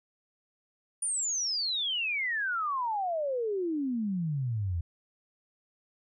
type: exponential sweep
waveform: sine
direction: down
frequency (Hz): 9600 to 80.8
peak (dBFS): -28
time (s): 1.02-4.81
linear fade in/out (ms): 5
effects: none